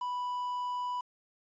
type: tone with quantisation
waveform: triangle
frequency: 987.8 Hz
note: B5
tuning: in tune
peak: -30 dBFS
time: 0.01-1.01 s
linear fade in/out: 5 ms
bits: 9
effects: resampled to 16000 Hz